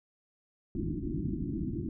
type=low-pass noise; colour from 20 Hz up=white; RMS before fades=-34 dBFS; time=0.75-1.89 s; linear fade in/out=2 ms; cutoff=350 Hz; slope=96 dB/octave; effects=none